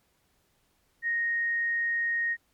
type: tone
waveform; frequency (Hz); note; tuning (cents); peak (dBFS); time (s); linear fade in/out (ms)
sine; 1864.7; A#6; 0; -25; 1.02-2.37; 50
effects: pink hiss -70 dBFS RMS until 2.53 s + MP3 96 kbps